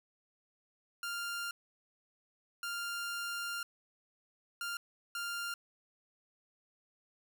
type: tone bursts at uneven times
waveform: sawtooth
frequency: 1396.9 Hz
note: F6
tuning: in tune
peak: -33 dBFS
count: 4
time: 1.03-1.51 / 2.63-3.63 / 4.61-4.77 / 5.15-5.54 s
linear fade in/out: 2 ms
effects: none